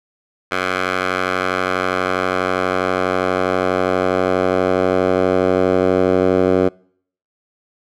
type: tone with band-pass filter sweep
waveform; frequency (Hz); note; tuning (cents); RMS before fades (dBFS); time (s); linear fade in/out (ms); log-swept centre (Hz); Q
10% pulse; 92.3; F#2; -4; -17; 0.51-6.69; 10; 1600 to 450; 1.1
effects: noise-tail reverb RT60 0.6 s tail -26 dB re dry